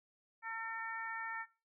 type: harmonic tone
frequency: 451.8 Hz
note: A4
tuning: 46 cents sharp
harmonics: 2 / 3 / 4 / 5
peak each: -44 / -45 / -44 / -50 dBFS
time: 0.42-1.46 s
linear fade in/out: 50 ms
effects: noise-tail reverb RT60 0.3 s tail -18 dB re dry